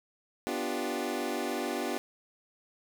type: chord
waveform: 25% pulse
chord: G dominant seventh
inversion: first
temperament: equal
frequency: 246.9 / 293.7 / 349.2 / 392 Hz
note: B3 / D4 / F4 / G4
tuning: 0 / 0 / 0 / 0 cents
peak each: -33 dBFS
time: 0.47-1.98 s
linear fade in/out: 0 ms
effects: none